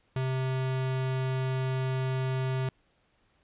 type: tone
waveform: square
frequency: 130.81 Hz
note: C3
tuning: in tune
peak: -28 dBFS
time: 0.16-2.69 s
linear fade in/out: 2 ms
effects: pink hiss -69 dBFS RMS until 3.43 s + resampled to 8000 Hz